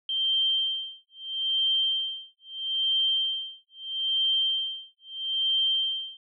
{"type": "tone with tremolo", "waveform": "sine", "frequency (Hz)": 3144, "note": "G7", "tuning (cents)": 4, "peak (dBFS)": -21, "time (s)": [0.09, 6.17], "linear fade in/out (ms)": 2, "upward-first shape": "sine", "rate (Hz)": 0.77, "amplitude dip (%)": 100, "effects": []}